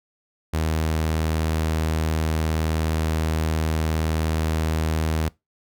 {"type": "tone", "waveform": "sawtooth", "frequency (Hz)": 79.3, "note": "D#2", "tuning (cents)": 33, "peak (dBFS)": -17, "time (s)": [0.53, 5.29], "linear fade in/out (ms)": 10, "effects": ["noise-tail reverb RT60 0.2 s tail -22 dB re dry"]}